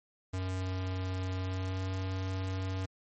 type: tone with pitch glide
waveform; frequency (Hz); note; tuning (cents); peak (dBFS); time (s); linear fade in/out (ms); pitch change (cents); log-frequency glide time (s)
square; 93.1 to 94.29; F#2 to F#2; +11 to +33; -33; 0.33-2.86; 10; +22; 1.41-1.89
effects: MP3 32 kbps